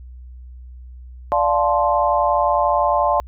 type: chord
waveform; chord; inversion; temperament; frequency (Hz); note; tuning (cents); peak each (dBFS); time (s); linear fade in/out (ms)
sine; D minor seventh; none; equal with one note detuned; 587.3 / 698.5 / 872.9 / 1046.5; D5 / F5 / A5 / C6; 0 / 0 / -14 / 0; -20; 1.32-3.2; 0
effects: added 62 Hz sine -35 dBFS peak until 3.27 s